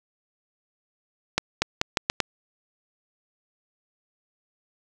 accelerating click train, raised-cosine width 0.2 ms, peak -3 dBFS, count 6, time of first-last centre 1.38-2.203 s, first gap 240 ms, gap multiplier 0.81, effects none

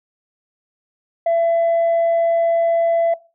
sine tone, 671 Hz, E5, 31 cents sharp, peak -12 dBFS, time 1.26-3.14 s, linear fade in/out 5 ms, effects noise-tail reverb RT60 0.3 s tail -20 dB re dry + tanh soft clip ceiling -12 dBFS

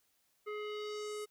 square tone with low-pass filter sweep, 421 Hz, G#4, 24 cents sharp, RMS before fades -41 dBFS, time 0.46-1.26 s, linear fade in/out 20 ms, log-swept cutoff 1800 to 11000 Hz, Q 1.9, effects white hiss -75 dBFS RMS until 1.3 s

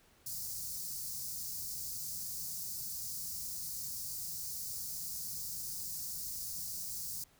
white band-stop noise, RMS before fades -41 dBFS, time 0.26-7.24 s, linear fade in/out 5 ms, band 190 to 4600 Hz, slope 48 dB/octave, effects pink hiss -66 dBFS RMS until 7.39 s

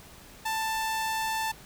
sawtooth tone, 885 Hz, A5, 10 cents sharp, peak -24 dBFS, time 0.45-1.52 s, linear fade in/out 10 ms, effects pink hiss -50 dBFS RMS until 1.65 s

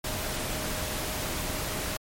sine tone in noise, 620 Hz, D#5, 6 cents flat, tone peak -42 dBFS, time 0.04-1.97 s, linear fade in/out 5 ms, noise pink, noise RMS -32 dBFS, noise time 0.04-1.97 s, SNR -13 dB, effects MP3 64 kbps

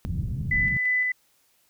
white low-pass noise, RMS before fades -29 dBFS, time 0.05-0.77 s, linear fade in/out 0 ms, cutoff 160 Hz, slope 24 dB/octave
sine tone with tremolo, 2000 Hz, B6, 21 cents sharp, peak -20 dBFS, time 0.51-1.12 s, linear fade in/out 5 ms, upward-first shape square, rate 2.9 Hz, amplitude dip 25%
effects white hiss -65 dBFS RMS until 1.69 s

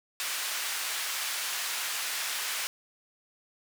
pink band-pass noise, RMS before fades -33 dBFS, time 0.2-2.67 s, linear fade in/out 0 ms, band 1500 to 16000 Hz, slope 12 dB/octave, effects none

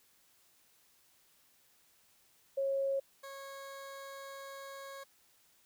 sine / 20% pulse tone pair in turn, 546 / 548.4 Hz, C#5 / C#5, -26 / -19 cents, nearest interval unison, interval 7 cents, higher second, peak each -30 / -40 dBFS, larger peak first, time 2.57-3 / 3.23-5.04 s, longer second, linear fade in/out 10 ms, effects white hiss -68 dBFS RMS until 5.65 s

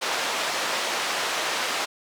pink band-pass noise, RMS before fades -27 dBFS, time 0.01-1.86 s, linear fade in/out 20 ms, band 620 to 6100 Hz, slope 12 dB/octave, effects none

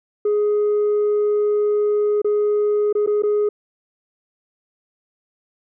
sine tone with dropouts, 417.1 Hz, G#4, 7 cents sharp, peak -13 dBFS, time 0.25-3.49 s, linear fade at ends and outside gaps 5 ms, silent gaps 2.218-2.245 / 2.928-2.951 / 3.063-3.073 / 3.223-3.234 s, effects tanh soft clip ceiling -14 dBFS

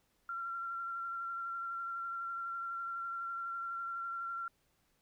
sine tone with vibrato, 1368 Hz, F6, 36 cents flat, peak -37 dBFS, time 0.29-4.48 s, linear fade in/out 2 ms, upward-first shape sine, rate 12 Hz, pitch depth 19 cents each way, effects pink hiss -75 dBFS RMS until 5.01 s

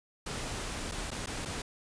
pink noise with dropouts, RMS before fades -37 dBFS, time 0.26-1.62 s, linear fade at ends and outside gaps 5 ms, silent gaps 0.915-0.919 / 1.106-1.114 / 1.261-1.27 / 1.452-1.456 s, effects resampled to 22050 Hz

